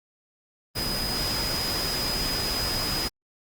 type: tone in noise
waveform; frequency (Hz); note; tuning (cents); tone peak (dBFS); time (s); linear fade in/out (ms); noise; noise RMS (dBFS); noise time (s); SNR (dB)
sine; 4978; D#8; 0; -28; 0.75-3.09; 20; pink; -30; 0.75-3.09; -1
effects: Opus 24 kbps